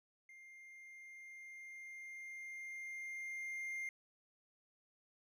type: tone with level ramp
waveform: triangle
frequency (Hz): 2109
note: C7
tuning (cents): +13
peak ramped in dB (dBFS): -54 to -38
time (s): 0.29-3.89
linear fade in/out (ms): 2
effects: none